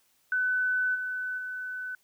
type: tone with level steps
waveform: sine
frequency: 1504 Hz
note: F#6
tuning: 28 cents sharp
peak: -24 / -30 / -33 dBFS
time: 0.32-1.95 s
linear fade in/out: 2 ms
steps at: 0.94 / 1.37 s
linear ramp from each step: 20 ms
effects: white hiss -68 dBFS RMS until 2.03 s